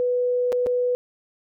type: tone with dropouts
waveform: sine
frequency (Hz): 493.9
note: B4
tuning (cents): 0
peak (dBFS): -19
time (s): 0-0.95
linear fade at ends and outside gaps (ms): 0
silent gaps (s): 0.521-0.527 / 0.662-0.668
effects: none